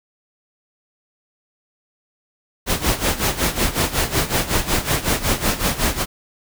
pink noise with tremolo, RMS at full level -17 dBFS, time 2.66-6.06 s, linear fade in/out 50 ms, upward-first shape sine, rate 5.4 Hz, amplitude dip 80%, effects none

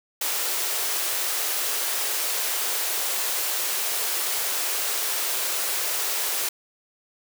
white high-pass noise, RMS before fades -26 dBFS, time 0.21-6.49 s, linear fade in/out 5 ms, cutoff 350 Hz, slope 48 dB/octave, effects none

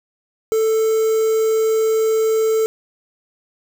triangle tone with quantisation, 441.7 Hz, A4, 7 cents sharp, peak -12 dBFS, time 0.52-2.66 s, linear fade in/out 0 ms, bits 5, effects none

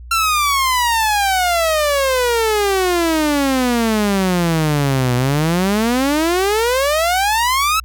sawtooth exponential two-way sweep, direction down then up, 1367 to 121.5 to 1327 Hz, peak -10 dBFS, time 0.11-7.8 s, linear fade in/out 5 ms, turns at 5.15 s, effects added 60 Hz sine -32 dBFS peak until 7.84 s

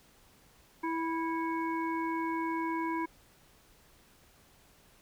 harmonic tone with a mistuned harmonic, 327.8 Hz, E4, 10 cents flat, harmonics 1 / 3 / 5 / 7, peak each -33 / -34 / -44 / -43 dBFS, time 0.83-3.06 s, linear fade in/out 10 ms, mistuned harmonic 7, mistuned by -63 cents, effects pink hiss -62 dBFS RMS until 5.01 s

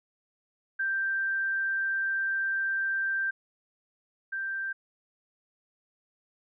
sine tone pair in turn, 1572 / 1572 Hz, G6 / G6, +4 / +4 cents, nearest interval unison, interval 0 cents, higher neither, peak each -26 / -30 dBFS, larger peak first, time 0.79-3.31 / 4.32-4.73 s, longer first, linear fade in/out 10 ms, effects none

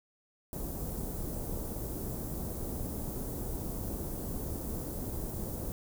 pink band-stop noise, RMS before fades -37 dBFS, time 0.53-5.72 s, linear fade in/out 0 ms, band 500 to 13000 Hz, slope 12 dB/octave, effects none

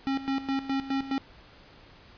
square tone with tremolo, 270.9 Hz, C#4, 40 cents flat, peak -26 dBFS, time 0.07-1.18 s, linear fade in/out 0 ms, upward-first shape square, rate 4.8 Hz, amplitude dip 75%, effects pink hiss -53 dBFS RMS until 2.17 s + resampled to 11025 Hz

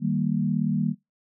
sine chord, Eb major, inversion none, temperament equal, 155.56 / 196 / 233.1 Hz, Eb3 / G3 / Bb3, 0 / 0 / 0 cents, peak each -26 dBFS, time 0-0.95 s, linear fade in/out 50 ms, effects noise-tail reverb RT60 0.2 s tail -22 dB re dry

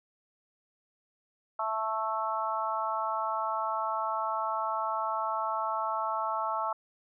harmonic tone, 220 Hz, A3, in tune, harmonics 3 / 4 / 5 / 6, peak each -36 / -33 / -34 / -34 dBFS, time 1.59-6.73 s, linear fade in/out 5 ms, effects none

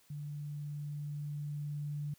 sine tone with level ramp, 146.83 Hz, D3, in tune, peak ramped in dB -39 to -35 dBFS, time 0.1-2.14 s, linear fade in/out 5 ms, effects white hiss -67 dBFS RMS until 2.18 s

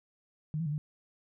sine tone with pitch steps, 153.1 / 166.2 / 146.2 / 151.1 Hz, D#3 / E3 / D3 / D3, -28 / +15 / -7 / +50 cents, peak -30 dBFS, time 0.54-0.78 s, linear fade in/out 0 ms, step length 60 ms, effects none

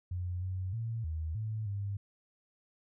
sine tone with pitch steps, 89.6 / 93 / 114 / 79.4 / 109 / 100.3 Hz, F2 / F#2 / A#2 / D#2 / A2 / G2, +45 / +9 / -38 / +36 / -16 / +40 cents, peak -33 dBFS, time 0.11-1.97 s, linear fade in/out 5 ms, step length 310 ms, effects none

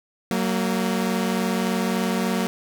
sawtooth tone pair together, 187.2 / 230.6 Hz, F#3 / A#3, +20 / -19 cents, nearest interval major third, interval 361 cents, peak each -20 dBFS, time 0.31-2.47 s, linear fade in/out 0 ms, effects none

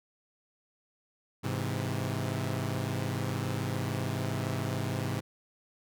sawtooth chord, Ab augmented, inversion none, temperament equal with one note detuned, 103.83 / 130.81 / 163.39 Hz, Ab2 / C3 / E3, 0 / 0 / -15 cents, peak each -30 / -30 / -34 dBFS, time 1.43-5.21 s, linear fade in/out 20 ms, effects none

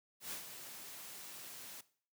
white noise with ADSR envelope, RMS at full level -42 dBFS, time 0.2-1.81 s, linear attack 110 ms, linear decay 110 ms, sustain -8 dB, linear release 5 ms, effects noise-tail reverb RT60 0.5 s tail -18 dB re dry + high-pass 100 Hz 12 dB/octave

